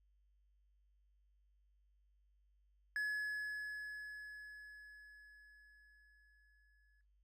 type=tone with exponential decay; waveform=triangle; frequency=1698 Hz; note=G#6; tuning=38 cents sharp; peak=-33 dBFS; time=2.96-7.01 s; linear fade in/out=1 ms; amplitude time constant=880 ms; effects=noise-tail reverb RT60 0.2 s tail -19 dB re dry + added 50 Hz sine -70 dBFS peak until 7.23 s